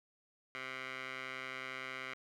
15% pulse tone with band-pass filter, 130.81 Hz, C3, in tune, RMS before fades -44 dBFS, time 0.55-2.14 s, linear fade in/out 0 ms, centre 2000 Hz, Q 2.4, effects none

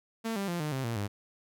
sawtooth tone with pitch steps, 225.9 / 197.8 / 173.19 / 151.64 / 132.78 / 116.26 / 101.8 Hz, A3 / G3 / F3 / D#3 / C3 / A#2 / G#2, +46 / +16 / -14 / -44 / +26 / -4 / -34 cents, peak -27 dBFS, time 0.24-1.08 s, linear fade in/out 20 ms, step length 120 ms, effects none

